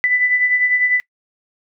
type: beating tone pair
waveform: sine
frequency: 1990 / 2000 Hz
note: B6 / B6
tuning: +13 / +21 cents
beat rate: 10 Hz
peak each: -14 / -22 dBFS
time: 0.04-1 s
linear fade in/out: 0 ms
effects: noise-tail reverb RT60 0.1 s tail -23 dB re dry